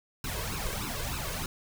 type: noise with flanger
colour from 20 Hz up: pink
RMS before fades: -34 dBFS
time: 0.24-1.46 s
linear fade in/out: 2 ms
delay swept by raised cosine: 0.75 to 1.95 ms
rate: 3.3 Hz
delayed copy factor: +0.8
effects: none